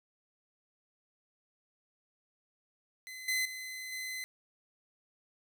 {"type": "tone with level steps", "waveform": "sawtooth", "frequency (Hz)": 2038, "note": "C7", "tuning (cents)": -46, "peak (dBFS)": [-40, -26, -37, -34], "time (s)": [3.07, 4.24], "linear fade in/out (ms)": 0, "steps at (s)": [3.28, 3.45, 3.92], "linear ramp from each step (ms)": 5, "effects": []}